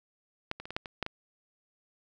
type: clicks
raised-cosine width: 0.3 ms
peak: -16 / -25 / -26 / -22 / -15 / -24 / -15 / -19 dBFS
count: 8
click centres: 0.514 / 0.6 / 0.655 / 0.706 / 0.765 / 0.858 / 1.027 / 1.064 s
effects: none